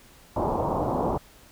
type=low-pass noise; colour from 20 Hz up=white; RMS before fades=-26 dBFS; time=0.36-1.18 s; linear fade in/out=5 ms; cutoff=1000 Hz; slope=48 dB/octave; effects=pink hiss -53 dBFS RMS until 1.51 s